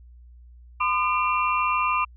sine tone cluster, 1020 / 1213 / 2378 / 2722 Hz, C6 / D#6 / D7 / F7, -44 / -44 / +21 / -45 cents, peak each -24 / -24 / -30 / -29 dBFS, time 0.8-2.05 s, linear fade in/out 10 ms, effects added 60 Hz sine -45 dBFS peak until 2.16 s

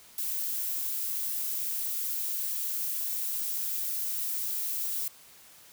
violet noise, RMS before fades -32 dBFS, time 0.18-5.08 s, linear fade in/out 2 ms, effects white hiss -54 dBFS RMS until 5.72 s

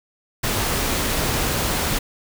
pink noise, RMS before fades -22 dBFS, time 0.43-1.99 s, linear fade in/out 10 ms, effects none

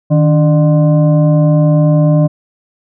sine tone with frequency modulation, 155.56 Hz, D#3, in tune, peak -6 dBFS, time 0.1-2.28 s, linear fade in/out 20 ms, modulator 445 Hz, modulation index 0.72, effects none

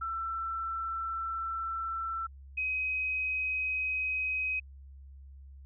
sine tone pair in turn, 1338 / 2526 Hz, E6 / D#7, +25 / +26 cents, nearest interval major seventh, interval 1101 cents, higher second, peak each -32 / -29 dBFS, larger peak second, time 0.01-2.27 / 2.57-4.6 s, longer first, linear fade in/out 10 ms, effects added 68 Hz sine -47 dBFS peak until 5.65 s

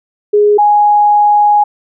sine tone pair in turn, 415.3 / 830.6 Hz, G#4 / G#5, 0 / 0 cents, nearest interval octave, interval 1200 cents, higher second, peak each -5 dBFS, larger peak neither, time 0.33-0.58 / 0.58-1.64 s, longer second, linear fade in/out 10 ms, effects none

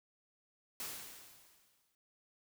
white noise with exponential decay, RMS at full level -41 dBFS, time 0.8-1.95 s, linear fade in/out 1 ms, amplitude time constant 250 ms, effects none

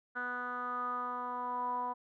10% pulse tone with low-pass filter sweep, 246.9 Hz, B3, in tune, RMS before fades -37 dBFS, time 0.15-1.94 s, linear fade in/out 20 ms, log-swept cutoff 1500 to 930 Hz, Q 8.5, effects none

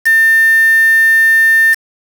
sine tone with quantisation, 1800 Hz, A6, 39 cents sharp, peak -6 dBFS, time 0.05-1.75 s, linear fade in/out 20 ms, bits 3, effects none

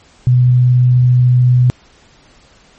sine tone, 124.7 Hz, B2, 17 cents sharp, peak -6 dBFS, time 0.27-1.7 s, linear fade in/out 0 ms, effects pink hiss -47 dBFS RMS until 2.78 s + MP3 32 kbps

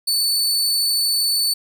sawtooth tone, 4487 Hz, C#8, 20 cents sharp, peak -14 dBFS, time 0.07-1.54 s, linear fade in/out 10 ms, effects none

